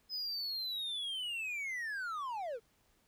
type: linear sweep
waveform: triangle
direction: down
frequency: 5100 to 422.9 Hz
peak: -35 dBFS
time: 0.09-2.6 s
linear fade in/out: 50 ms
effects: pink hiss -72 dBFS RMS until 3.07 s